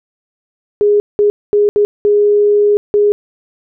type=tone bursts at uneven times; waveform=sine; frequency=413.3 Hz; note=G#4; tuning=8 cents flat; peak=-7 dBFS; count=6; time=0.81-1 / 1.19-1.3 / 1.53-1.69 / 1.76-1.85 / 2.05-2.77 / 2.94-3.12 s; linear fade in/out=0 ms; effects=none